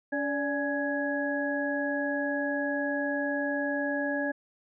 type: tone cluster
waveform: sine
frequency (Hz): 283 / 582 / 838 / 1668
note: C#4 / D5 / G#5 / G#6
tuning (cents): +36 / -16 / +15 / +7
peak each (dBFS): -31 / -32 / -39 / -32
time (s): 0.12-4.32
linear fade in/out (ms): 10
effects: none